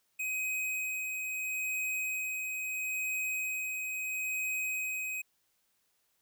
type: tone with tremolo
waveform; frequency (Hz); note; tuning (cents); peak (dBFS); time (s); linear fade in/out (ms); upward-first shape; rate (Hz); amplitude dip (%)
square; 2521; D#7; +22; -32; 0.19-5.22; 10; sine; 0.75; 30
effects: white hiss -75 dBFS RMS until 6.21 s